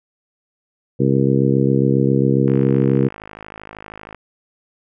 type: harmonic tone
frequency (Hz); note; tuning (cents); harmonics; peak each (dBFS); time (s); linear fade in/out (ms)
67.4; C#2; -48; 2 / 3 / 4 / 5 / 6 / 7; -17 / -19 / -20 / -21 / -22 / -22; 0.99-3.09; 20
type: click train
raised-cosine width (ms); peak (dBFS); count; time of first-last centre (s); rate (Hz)
0.5; -19; 89; 2.48-4.147; 52.8
effects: none